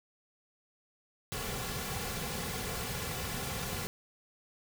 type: noise with comb filter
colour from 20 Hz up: pink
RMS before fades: -37 dBFS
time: 1.32-3.87 s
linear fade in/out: 0 ms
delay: 3.2 ms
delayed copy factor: -0.65
effects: none